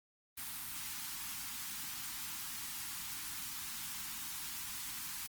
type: band-stop noise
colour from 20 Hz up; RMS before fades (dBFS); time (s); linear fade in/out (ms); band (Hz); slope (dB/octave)
white; -43; 0.37-5.27; 10; 310 to 820; 48
effects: Opus 24 kbps